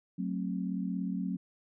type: chord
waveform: sine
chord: F# diminished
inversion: none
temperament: just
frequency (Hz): 185 / 222 / 266.4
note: F#3 / A3 / C4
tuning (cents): 0 / +16 / +31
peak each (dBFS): -33 / -38 / -37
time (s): 0.18-1.37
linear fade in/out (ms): 10
effects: none